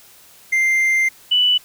triangle / sine tone pair in turn, 2093 / 2972 Hz, C7 / F#7, 0 / +7 cents, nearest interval tritone, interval 607 cents, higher second, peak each -12 dBFS, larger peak neither, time 0.52-1.09 / 1.31-1.58 s, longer first, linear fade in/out 10 ms, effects white hiss -47 dBFS RMS until 1.64 s

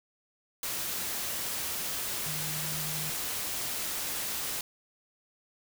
sine tone in noise, 153.8 Hz, D#3, 20 cents flat, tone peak -39 dBFS, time 2.26-3.1 s, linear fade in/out 2 ms, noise white, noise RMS -34 dBFS, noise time 0.63-4.61 s, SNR -8 dB, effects none

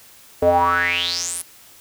square tone with band-pass filter sweep, 87.1 Hz, F2, 4 cents flat, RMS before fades -19 dBFS, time 0.42-1.42 s, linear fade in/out 5 ms, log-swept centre 510 to 11000 Hz, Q 8.4, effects white hiss -47 dBFS RMS until 1.8 s

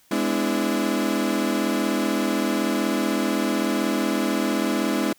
35% pulse chord, E dominant seventh, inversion first, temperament equal with one note detuned, 207.7 / 252.7 / 293.7 / 329.6 Hz, G#3 / B3 / D4 / E4, 0 / +40 / 0 / 0 cents, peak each -25 dBFS, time 0.11-5.13 s, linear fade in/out 5 ms, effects white hiss -58 dBFS RMS until 5.18 s

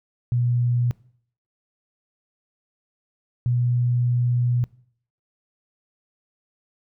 sine tone pair in turn, 121.4 / 122.09 Hz, B2 / B2, -29 / -19 cents, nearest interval unison, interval 10 cents, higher second, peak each -18 dBFS, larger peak neither, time 0.32-0.91 / 3.46-4.64 s, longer second, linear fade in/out 0 ms, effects noise-tail reverb RT60 0.6 s tail -22 dB re dry

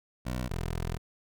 15% pulse tone pair in turn, 62.2 / 41.89 Hz, B1 / E1, +13 / +29 cents, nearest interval perfect fifth, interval 684 cents, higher first, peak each -25 dBFS, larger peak neither, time 0.25-0.49 / 0.49-0.98 s, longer second, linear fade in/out 20 ms, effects none

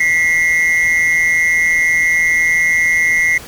triangle tone pair together, 1961.2 / 2127 Hz, B6 / C7, -13 / +28 cents, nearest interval minor second, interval 141 cents, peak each -12 dBFS, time 0-3.38 s, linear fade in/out 5 ms, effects pink hiss -34 dBFS RMS until 3.47 s

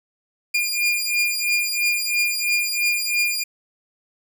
sawtooth beating tone pair, 2413 / 2416 Hz, D7 / D7, +46 / +48 cents, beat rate 3 Hz, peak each -19 dBFS, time 0.54-3.44 s, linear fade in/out 10 ms, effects none

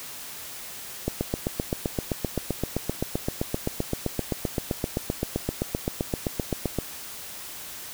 click train, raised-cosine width 2 ms, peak -11 dBFS, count 45, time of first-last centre 1.08-6.787 s, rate 7.71 Hz, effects white hiss -39 dBFS RMS until 7.93 s

